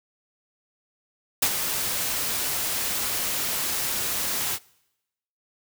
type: noise with ADSR envelope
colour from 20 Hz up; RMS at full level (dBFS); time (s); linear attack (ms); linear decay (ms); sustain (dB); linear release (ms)
white; -19; 1.42-4.59; 7; 60; -8; 50
effects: noise-tail reverb RT60 0.9 s tail -24 dB re dry